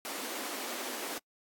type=high-pass noise; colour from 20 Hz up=pink; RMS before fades=-39 dBFS; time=0.05-1.18 s; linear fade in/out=0 ms; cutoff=240 Hz; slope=48 dB/octave; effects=noise-tail reverb RT60 0.1 s tail -25 dB re dry + AAC 64 kbps